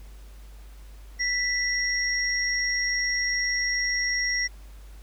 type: tone pair together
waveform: sine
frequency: 1975.5 / 5593 Hz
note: B6 / F8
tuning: 0 / +2 cents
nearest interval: octave + tritone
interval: 1802 cents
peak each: -25 / -27 dBFS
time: 1.19-4.48 s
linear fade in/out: 20 ms
effects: added 50 Hz sine -42 dBFS peak until 5.02 s + pink hiss -56 dBFS RMS until 5.02 s